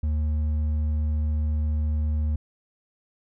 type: tone with hard clipping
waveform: sine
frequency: 76.2 Hz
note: D#2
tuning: 36 cents flat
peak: -23 dBFS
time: 0.03-2.36 s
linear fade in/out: 5 ms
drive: 4 dB
effects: none